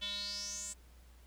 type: tone with band-pass filter sweep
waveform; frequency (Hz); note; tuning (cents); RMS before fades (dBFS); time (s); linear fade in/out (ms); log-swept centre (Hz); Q
square; 202.9; G#3; -40; -41; 0.01-0.74; 20; 3300 to 8000; 8
effects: added 60 Hz sine -56 dBFS peak until 1.26 s + pink hiss -66 dBFS RMS until 1.26 s